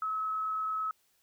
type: tone with frequency modulation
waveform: sine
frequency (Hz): 1288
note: E6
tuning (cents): -41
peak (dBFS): -30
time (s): 0.02-0.91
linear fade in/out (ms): 2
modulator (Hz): 28.9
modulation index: 0.35
effects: white hiss -71 dBFS RMS until 1.22 s